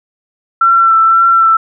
sine tone with vibrato, 1344 Hz, E6, 33 cents sharp, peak -5 dBFS, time 0.61-1.57 s, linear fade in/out 5 ms, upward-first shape sine, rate 1.9 Hz, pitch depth 19 cents each way, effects none

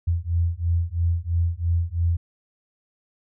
sine beating tone pair, 83.6 / 86.6 Hz, E2 / F2, +25 / -14 cents, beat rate 3 Hz, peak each -23 dBFS, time 0.07-2.17 s, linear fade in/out 10 ms, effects none

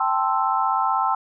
sine chord, A minor seventh, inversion third, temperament equal, 784 / 880 / 1046.5 / 1318.5 Hz, G5 / A5 / C6 / E6, 0 / 0 / 0 / 0 cents, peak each -24 dBFS, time 0-1.15 s, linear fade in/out 5 ms, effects none

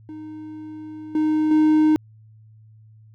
triangle tone with level steps, 308.9 Hz, D#4, 12 cents flat, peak -31 / -15 / -11 dBFS, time 0.09-1.96 s, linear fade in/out 0 ms, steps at 1.15 / 1.51 s, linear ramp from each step 2 ms, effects added 109 Hz sine -46 dBFS peak until 3.14 s

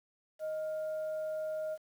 sine tone with frequency modulation, 624 Hz, D#5, 5 cents sharp, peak -33 dBFS, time 0.39-1.78 s, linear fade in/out 50 ms, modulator 782 Hz, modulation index 0.2, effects high-pass 400 Hz 12 dB/octave + 10-bit

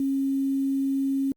sine tone with quantisation, 272.1 Hz, C#4, 32 cents flat, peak -22 dBFS, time 0-1.32 s, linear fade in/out 2 ms, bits 8, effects Opus 48 kbps

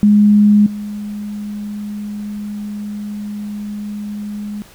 sine tone with level steps, 207.7 Hz, G#3, in tune, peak -6 / -22 dBFS, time 0.03-4.62 s, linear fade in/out 0 ms, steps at 0.66 s, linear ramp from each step 5 ms, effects pink hiss -44 dBFS RMS until 4.74 s

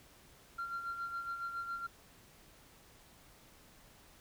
sine tone with tremolo, 1379 Hz, F6, 22 cents flat, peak -34 dBFS, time 0.58-1.87 s, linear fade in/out 10 ms, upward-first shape sine, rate 7.2 Hz, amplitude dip 60%, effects tanh soft clip ceiling -34 dBFS + pink hiss -61 dBFS RMS until 4.2 s

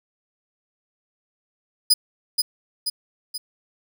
sawtooth tone with echo, 4978 Hz, D#8, in tune, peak -9 dBFS, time 1.9-1.94 s, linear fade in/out 10 ms, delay 480 ms, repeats 3, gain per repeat -5 dB, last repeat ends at 3.38 s, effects none

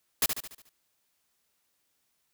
white noise with echo, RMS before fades -24 dBFS, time 0.22-0.26 s, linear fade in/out 2 ms, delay 72 ms, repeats 6, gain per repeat -6 dB, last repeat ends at 0.692 s, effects white hiss -75 dBFS RMS until 2.33 s

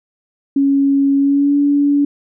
sine tone with pitch glide, 277.2 to 286.1 Hz, C#4 to D4, 0 to -45 cents, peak -10 dBFS, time 0.56-2.05 s, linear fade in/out 5 ms, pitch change +55 cents, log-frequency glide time 1.17-1.56 s, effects none

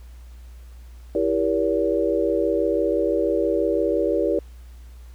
sine chord, E diminished seventh, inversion none, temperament just, 329.6 / 395.6 / 474.7 / 569.6 Hz, E4 / G4 / Bb4 / Db5, 0 / +16 / +31 / +47 cents, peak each -24 dBFS, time 1.15-4.39 s, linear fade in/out 2 ms, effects added 60 Hz sine -39 dBFS peak until 5.14 s + pink hiss -57 dBFS RMS until 5.14 s

